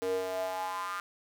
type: tone with high-pass filter sweep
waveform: square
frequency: 93.1 Hz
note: F#2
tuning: 11 cents sharp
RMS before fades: -34 dBFS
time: 0.02-1 s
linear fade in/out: 0 ms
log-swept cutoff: 410 to 1300 Hz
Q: 6.5
effects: none